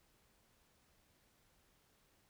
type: silence
effects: pink hiss -73 dBFS RMS until 2.29 s